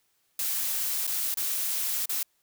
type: noise with dropouts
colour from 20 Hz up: blue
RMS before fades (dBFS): -29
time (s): 0.39-2.23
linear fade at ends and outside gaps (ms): 2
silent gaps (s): 1.068-1.075 / 1.342-1.371 / 2.057-2.094
effects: white hiss -71 dBFS RMS until 2.42 s